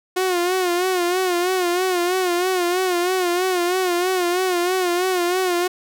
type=tone with vibrato; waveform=sawtooth; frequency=361.1 Hz; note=F#4; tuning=42 cents flat; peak=-14 dBFS; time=0.16-5.68 s; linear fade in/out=10 ms; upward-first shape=sine; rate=3.1 Hz; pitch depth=70 cents each way; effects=none